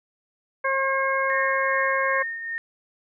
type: harmonic tone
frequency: 538 Hz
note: C5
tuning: 48 cents sharp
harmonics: 1 / 2 / 3 / 4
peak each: -26 / -25 / -26 / -29 dBFS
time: 0.64-2.23 s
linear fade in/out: 10 ms
type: tone with tremolo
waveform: sine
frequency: 1834 Hz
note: A#6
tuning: 29 cents flat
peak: -25 dBFS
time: 1.3-2.58 s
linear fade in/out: 0 ms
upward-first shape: triangle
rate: 2.5 Hz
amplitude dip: 55%
effects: none